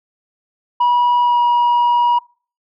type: tone with pitch glide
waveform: sine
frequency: 970 to 961.1 Hz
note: B5 to B5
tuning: -31 to -47 cents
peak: -8 dBFS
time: 0.8-2.19 s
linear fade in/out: 10 ms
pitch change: -16 cents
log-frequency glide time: 1.22-1.39 s
effects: noise-tail reverb RT60 0.4 s tail -25 dB re dry + tanh soft clip ceiling -10 dBFS